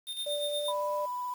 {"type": "tone with tremolo", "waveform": "square", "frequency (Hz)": 3633, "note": "A#7", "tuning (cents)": -45, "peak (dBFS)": -32, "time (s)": [0.06, 0.74], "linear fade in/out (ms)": 50, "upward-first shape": "sine", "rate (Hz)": 8.4, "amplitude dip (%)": 65}
{"type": "tone with pitch glide", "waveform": "sine", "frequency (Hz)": [585, 594.2], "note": ["D5", "D5"], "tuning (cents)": [-7, 20], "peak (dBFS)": -31, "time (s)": [0.26, 1.06], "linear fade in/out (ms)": 10, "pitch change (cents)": 27, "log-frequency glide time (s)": [0.46, 0.95]}
{"type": "tone with vibrato", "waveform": "sine", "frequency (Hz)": 990, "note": "B5", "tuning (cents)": 4, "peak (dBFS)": -32, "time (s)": [0.68, 1.34], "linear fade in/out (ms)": 5, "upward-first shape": "triangle", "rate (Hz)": 16, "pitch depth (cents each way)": 13}
{"effects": ["8-bit"]}